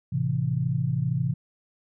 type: chord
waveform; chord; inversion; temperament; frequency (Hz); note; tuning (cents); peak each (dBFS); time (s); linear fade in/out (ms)
sine; A minor; none; just; 110 / 132 / 165; A2 / C3 / E3; 0 / +16 / +2; -30 / -25 / -28; 0.12-1.34; 10
effects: none